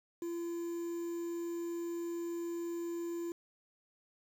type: tone with quantisation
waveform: triangle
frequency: 340.9 Hz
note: F4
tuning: 42 cents flat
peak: -34 dBFS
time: 0.22-3.32 s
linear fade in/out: 2 ms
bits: 9
effects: none